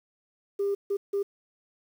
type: tone bursts at uneven times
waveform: sine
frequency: 400 Hz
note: G4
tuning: 35 cents sharp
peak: -23 dBFS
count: 3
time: 0.59-0.75 / 0.9-0.97 / 1.13-1.23 s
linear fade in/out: 10 ms
effects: tanh soft clip ceiling -21 dBFS + 9-bit